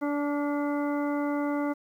harmonic tone with a mistuned harmonic, 290 Hz, D4, 22 cents flat, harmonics 1 / 2 / 3 / 4 / 5 / 7, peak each -27 / -33 / -37 / -39 / -41 / -44 dBFS, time 0.01-1.74 s, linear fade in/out 20 ms, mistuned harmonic 5, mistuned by -25 cents, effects 10-bit

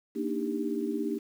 sine chord, Eb major seventh, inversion second, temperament equal with one note detuned, 233.1 / 293.7 / 311.1 / 396.6 Hz, Bb3 / D4 / Eb4 / G4, 0 / 0 / 0 / +20 cents, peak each -34 dBFS, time 0.15-1.19 s, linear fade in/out 20 ms, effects 9-bit

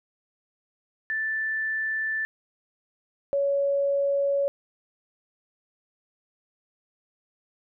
sine tone pair in turn, 1762 / 560.1 Hz, A6 / C#5, +2 / +18 cents, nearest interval octave + minor sixth, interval 1984 cents, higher first, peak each -25 / -21 dBFS, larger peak second, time 1.1-2.25 / 3.33-4.48 s, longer neither, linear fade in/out 0 ms, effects none

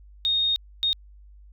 sine tone bursts at uneven times, 3707 Hz, A#7, 10 cents flat, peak -20 dBFS, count 2, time 0.25-0.56 / 0.83-0.93 s, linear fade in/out 0 ms, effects added 50 Hz sine -46 dBFS peak until 1.52 s

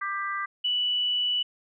harmonic tone, 395.7 Hz, G4, 16 cents sharp, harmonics 3 / 4 / 5, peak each -30 / -34 / -34 dBFS, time 0.01-0.46 s, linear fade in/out 10 ms
sine tone, 2960 Hz, F#7, in tune, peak -23 dBFS, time 0.64-1.43 s, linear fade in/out 10 ms
effects none

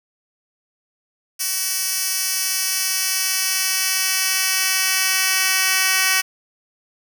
10% pulse tone with high-pass filter sweep, 377.3 Hz, F#4, 34 cents sharp, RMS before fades -20 dBFS, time 1.39-6.22 s, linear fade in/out 20 ms, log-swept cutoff 6100 to 2300 Hz, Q 0.74, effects 7-bit

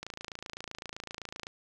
click train, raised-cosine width 0.2 ms, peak -22 dBFS, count 41, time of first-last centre 0.03-1.469 s, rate 27.8 Hz, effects none

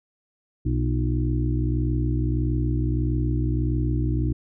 harmonic tone with a mistuned harmonic, 61.6 Hz, B1, 4 cents flat, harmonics 1 / 2 / 4 / 5 / 6, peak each -24 / -24 / -33 / -29 / -36 dBFS, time 0.65-4.33 s, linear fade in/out 10 ms, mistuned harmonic 6, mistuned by -72 cents, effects none

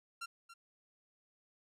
sawtooth tone with echo, 1369 Hz, F6, 35 cents flat, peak -37 dBFS, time 0.21-0.26 s, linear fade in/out 10 ms, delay 280 ms, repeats 1, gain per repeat -12 dB, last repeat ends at 0.54 s, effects low-pass 11000 Hz 12 dB/octave

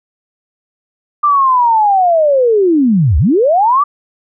sine linear two-way sweep, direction down then up, 1195 to 63.3 to 1195 Hz, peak -7 dBFS, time 1.23-3.84 s, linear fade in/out 10 ms, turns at 3.18 s, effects none

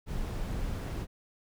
brown noise, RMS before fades -34 dBFS, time 0.06-1.07 s, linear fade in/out 50 ms, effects none

